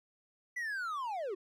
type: linear sweep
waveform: triangle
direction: down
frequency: 2000 to 349.2 Hz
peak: -33 dBFS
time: 0.56-1.35 s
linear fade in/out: 10 ms
effects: none